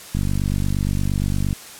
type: click train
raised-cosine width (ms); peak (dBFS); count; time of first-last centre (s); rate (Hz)
5; -10; 68; 0.15-1.529; 48.6
effects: white hiss -39 dBFS RMS until 1.79 s + low-pass 12000 Hz 12 dB/octave